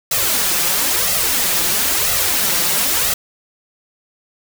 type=noise with flanger; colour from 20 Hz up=white; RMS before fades=-17 dBFS; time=0.11-3.14 s; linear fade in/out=5 ms; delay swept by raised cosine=1.5 to 5.9 ms; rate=1 Hz; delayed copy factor=+0.8; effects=none